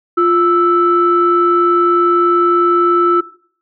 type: tone pair together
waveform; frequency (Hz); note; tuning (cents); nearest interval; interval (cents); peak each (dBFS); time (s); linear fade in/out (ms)
sine; 349.2 / 1318.4; F4 / E6; 0 / 0; octave + major seventh; 2300; -11; 0.17-3.21; 10
effects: noise-tail reverb RT60 0.5 s tail -18 dB re dry + tanh soft clip ceiling -1 dBFS